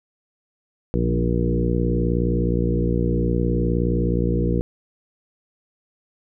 harmonic tone with a mistuned harmonic, 59.4 Hz, A#1, 33 cents sharp, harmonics 1 / 2 / 3 / 4 / 5 / 6 / 7 / 8, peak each -23 / -25 / -24 / -29 / -28 / -28 / -31 / -28 dBFS, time 0.94-4.61 s, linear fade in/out 0 ms, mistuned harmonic 3, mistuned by -24 cents, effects none

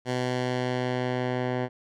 10% pulse tone with low-pass filter sweep, 125.7 Hz, B2, 31 cents sharp, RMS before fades -28 dBFS, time 0.05-1.69 s, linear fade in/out 50 ms, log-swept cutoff 6700 to 2000 Hz, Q 0.72, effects none

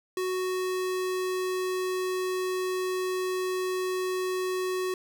square tone, 370 Hz, F#4, in tune, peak -28 dBFS, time 0.17-4.94 s, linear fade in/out 2 ms, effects none

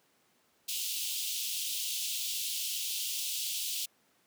pink high-pass noise, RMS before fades -35 dBFS, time 0.68-3.86 s, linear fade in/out 10 ms, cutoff 2800 Hz, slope 48 dB/octave, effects pink hiss -69 dBFS RMS until 4.26 s + high-pass 200 Hz 12 dB/octave

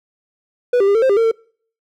triangle tone with pitch steps, 491.1 / 394.4 / 402.2 / 449.9 / 526 / 400.2 / 456 / 450.8 Hz, B4 / G4 / G4 / A4 / C5 / G4 / A#4 / A4, -10 / +11 / +44 / +39 / +9 / +36 / -38 / +42 cents, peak -9 dBFS, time 0.73-1.314 s, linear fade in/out 5 ms, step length 73 ms, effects noise-tail reverb RT60 0.5 s tail -24 dB re dry

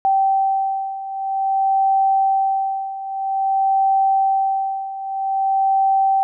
sine beating tone pair, 776 / 776.51 Hz, G5 / G5, -18 / -17 cents, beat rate 0.51 Hz, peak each -21 / -17 dBFS, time 0.05-6.23 s, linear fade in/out 0 ms, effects none

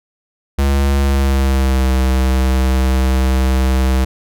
square tone with pitch glide, 69.3 to 65.03 Hz, C#2 to C2, 0 to -10 cents, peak -12 dBFS, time 0.58-4.05 s, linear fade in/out 10 ms, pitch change -110 cents, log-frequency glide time 0.99-1.91 s, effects none

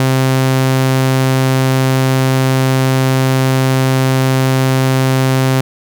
sawtooth tone, 131.6 Hz, C3, 10 cents sharp, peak -6 dBFS, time 0-5.61 s, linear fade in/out 2 ms, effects none

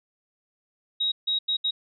sine tone bursts at uneven times, 3802 Hz, A#7, 33 cents sharp, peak -22 dBFS, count 4, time 1-1.12 / 1.27-1.39 / 1.48-1.57 / 1.64-1.71 s, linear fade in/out 10 ms, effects none

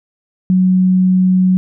sine tone, 185 Hz, F#3, in tune, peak -8 dBFS, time 0.5-1.57 s, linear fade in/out 0 ms, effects none

